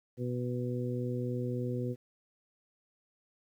harmonic tone, 123.47 Hz, B2, in tune, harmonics 1 / 2 / 3 / 4, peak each -34 / -37 / -39 / -40 dBFS, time 0.17-1.96 s, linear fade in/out 50 ms, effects 11-bit

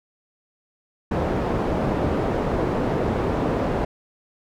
white low-pass noise, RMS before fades -23 dBFS, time 1.11-3.85 s, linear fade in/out 5 ms, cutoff 540 Hz, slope 12 dB/octave, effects none

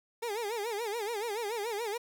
30% pulse tone with vibrato, 438.2 Hz, A4, 7 cents flat, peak -30 dBFS, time 0.22-1.98 s, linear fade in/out 10 ms, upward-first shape sine, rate 7 Hz, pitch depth 160 cents each way, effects 10-bit

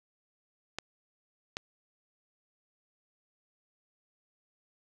clicks, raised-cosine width 0.2 ms, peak -17 dBFS, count 2, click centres 0.786 / 1.569 s, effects none

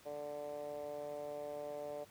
10% pulse tone with band-pass filter, 146.83 Hz, D3, in tune, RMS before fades -44 dBFS, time 0.05-2.05 s, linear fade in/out 20 ms, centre 560 Hz, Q 4.4, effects pink hiss -62 dBFS RMS until 2.1 s + high-pass 80 Hz 12 dB/octave

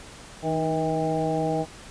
harmonic tone with a mistuned harmonic, 159.8 Hz, D#3, 47 cents sharp, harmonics 1 / 2 / 3 / 4 / 5, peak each -29 / -29 / -29 / -29 / -29 dBFS, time 0.42-1.66 s, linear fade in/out 50 ms, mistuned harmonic 2, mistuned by -46 cents, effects pink hiss -44 dBFS RMS until 1.9 s + resampled to 22050 Hz

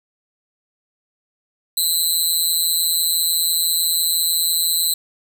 15% pulse tone with amplitude modulation, 4045 Hz, B7, 41 cents sharp, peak -6 dBFS, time 1.77-4.94 s, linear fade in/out 5 ms, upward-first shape sine, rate 166 Hz, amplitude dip 90%, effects none

